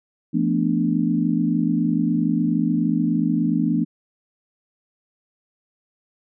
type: chord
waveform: sine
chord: B half-diminished seventh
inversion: second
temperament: equal with one note detuned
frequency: 170.13 / 220 / 246.9 / 293.7 Hz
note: F3 / A3 / B3 / D4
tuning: -45 / 0 / 0 / 0 cents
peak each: -23 dBFS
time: 0.33-3.85 s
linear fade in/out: 20 ms
effects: none